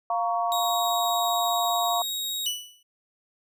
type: chord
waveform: sine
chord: Bb minor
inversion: second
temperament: just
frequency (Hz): 699.2 / 932.3 / 1118.8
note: F5 / Bb5 / Db6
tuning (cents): +2 / 0 / +16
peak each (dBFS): -25 / -30 / -29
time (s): 0.1-2.02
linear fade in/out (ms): 2
type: tone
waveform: sawtooth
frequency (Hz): 3779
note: A#7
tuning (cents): +23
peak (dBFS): -25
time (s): 0.52-2.46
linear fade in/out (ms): 0
type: tone with exponential decay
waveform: sawtooth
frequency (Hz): 2960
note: F#7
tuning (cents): 0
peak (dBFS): -19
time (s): 2.46-2.83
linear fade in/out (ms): 5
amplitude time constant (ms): 79
effects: none